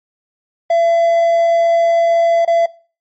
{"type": "tone with dropouts", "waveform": "triangle", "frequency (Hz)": 674, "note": "E5", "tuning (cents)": 38, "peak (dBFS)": -8, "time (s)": [0.7, 2.66], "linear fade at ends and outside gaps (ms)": 5, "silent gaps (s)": [2.45, 2.476], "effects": ["noise-tail reverb RT60 0.4 s tail -21 dB re dry", "MP3 32 kbps"]}